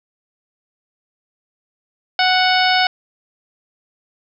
harmonic tone, 740 Hz, F#5, in tune, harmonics 1 / 2 / 3 / 4 / 5 / 6 / 7, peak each -16 / -19 / -21 / -22 / -23 / -24 / -24 dBFS, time 2.19-2.87 s, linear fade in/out 2 ms, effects none

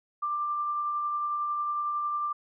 sine tone with tremolo, 1184 Hz, D6, 14 cents sharp, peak -26 dBFS, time 0.22-2.33 s, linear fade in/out 10 ms, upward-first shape triangle, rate 11 Hz, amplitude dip 25%, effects none

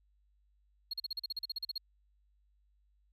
triangle tone bursts, 4279 Hz, C8, 38 cents sharp, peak -33 dBFS, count 14, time 0.91-1.78 s, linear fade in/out 5 ms, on 25 ms, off 40 ms, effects added 50 Hz sine -68 dBFS peak until 3.12 s

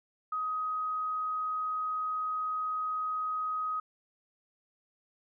sine tone, 1258 Hz, D#6, 19 cents sharp, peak -30 dBFS, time 0.32-3.8 s, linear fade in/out 5 ms, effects none

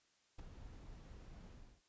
brown noise with ADSR envelope, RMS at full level -45 dBFS, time 0.38-1.82 s, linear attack 12 ms, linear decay 12 ms, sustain -9 dB, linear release 330 ms, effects white hiss -75 dBFS RMS until 1.88 s + resampled to 16000 Hz

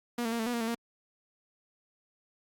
sawtooth tone with pitch steps, 239.4 / 226.7 / 233.6 / 222.5 / 243.2 / 234.8 / 225 / 233.5 Hz, A#3 / A#3 / A#3 / A3 / B3 / A#3 / A3 / A#3, +46 / -48 / +4 / +20 / -26 / +13 / +39 / +3 cents, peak -26 dBFS, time 0.18-0.748 s, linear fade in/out 5 ms, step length 71 ms, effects Opus 48 kbps

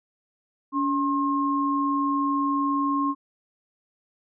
sine tone pair together, 283.7 / 1069.4 Hz, C#4 / C6, +40 / +37 cents, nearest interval octave + major seventh, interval 2297 cents, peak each -24 dBFS, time 0.72-3.15 s, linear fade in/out 50 ms, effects none

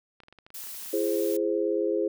clicks, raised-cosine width 0.3 ms, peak -34 dBFS, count 12, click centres 0.203 / 0.235 / 0.284 / 0.326 / 0.387 / 0.465 / 0.504 / 0.638 / 0.671 / 0.747 / 0.826 / 0.859 s
blue noise, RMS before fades -39 dBFS, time 0.54-1.37 s, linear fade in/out 5 ms
sine chord, E augmented, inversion none, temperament equal with one note detuned, 336.7 / 415.3 / 523.3 Hz, E4 / G#4 / B#4, +37 / 0 / 0 cents, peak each -28 / -27 / -29 dBFS, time 0.93-2.08 s, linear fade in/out 5 ms
effects none

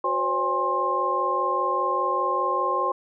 sine tone cluster, 364.1 / 513 / 558 / 813 / 1060 Hz, F#4 / C5 / C#5 / G#5 / C6, -28 / -34 / +11 / -37 / +22 cents, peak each -31 / -30 / -31 / -31 / -23 dBFS, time 0.04-2.92 s, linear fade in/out 5 ms, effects none

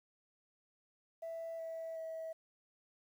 sine tone with pitch steps, 659.3 / 653.2 / 647.2 Hz, E5 / E5 / E5, 0 / -16 / -32 cents, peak -39 dBFS, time 1.22-2.33 s, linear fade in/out 10 ms, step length 370 ms, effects tanh soft clip ceiling -38 dBFS + 11-bit

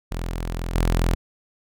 sawtooth tone with level steps, 42.41 Hz, E1, 50 cents sharp, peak -22 / -14 dBFS, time 0.11-1.15 s, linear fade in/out 10 ms, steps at 0.75 s, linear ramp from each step 5 ms, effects none

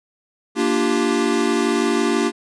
square chord, G minor seventh, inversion first, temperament equal with one note detuned, 233.1 / 293.7 / 345.6 / 392 Hz, Bb3 / D4 / F4 / G4, 0 / 0 / -18 / 0 cents, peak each -23 dBFS, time 0.55-2.32 s, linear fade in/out 50 ms, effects resampled to 22050 Hz

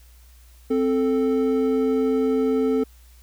triangle tone pair together, 261.6 / 440 Hz, C4 / A4, 0 / 0 cents, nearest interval major sixth, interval 900 cents, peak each -19 dBFS, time 0.7-2.84 s, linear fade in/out 10 ms, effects added 60 Hz sine -47 dBFS peak until 3.22 s + white hiss -57 dBFS RMS until 3.22 s

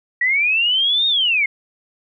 sine linear two-way sweep, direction up then down, 1907 to 3729 to 2108 Hz, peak -14 dBFS, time 0.21-1.46 s, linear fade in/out 5 ms, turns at 1.07 s, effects none

